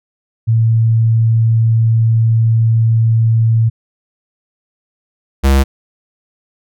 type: tone pair in turn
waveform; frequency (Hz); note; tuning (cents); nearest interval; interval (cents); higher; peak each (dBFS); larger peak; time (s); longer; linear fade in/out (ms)
sine / square; 113.3 / 67.8; A#2 / C#2; -49 / -38; major sixth; 889; first; -8; neither; 0.47-3.7 / 5.43-5.64; first; 20
effects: none